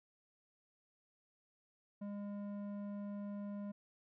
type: tone with low-pass filter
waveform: square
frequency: 203.4 Hz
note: G#3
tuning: 36 cents flat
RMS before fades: -44 dBFS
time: 2.01-3.72 s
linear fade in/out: 10 ms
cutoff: 780 Hz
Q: 0.69
effects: none